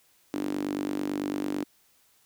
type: tone with high-pass filter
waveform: sawtooth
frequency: 49 Hz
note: G1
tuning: in tune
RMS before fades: -31 dBFS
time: 0.33-1.64 s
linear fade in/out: 10 ms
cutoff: 290 Hz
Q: 6.3
effects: white hiss -64 dBFS RMS until 2.25 s